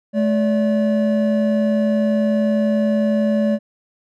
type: tone pair together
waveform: triangle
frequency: 215.3 / 574.8 Hz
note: A3 / D5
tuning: -37 / -37 cents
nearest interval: octave + perfect fourth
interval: 1700 cents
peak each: -14 / -18 dBFS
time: 0.13-3.59 s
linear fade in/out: 50 ms
effects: none